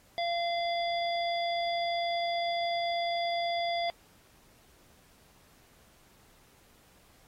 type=harmonic tone; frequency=687 Hz; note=F5; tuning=29 cents flat; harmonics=1 / 3 / 5 / 7; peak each=-29 / -38 / -38 / -42 dBFS; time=0.18-3.9 s; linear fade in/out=0 ms; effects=pink hiss -62 dBFS RMS until 7.27 s + AAC 48 kbps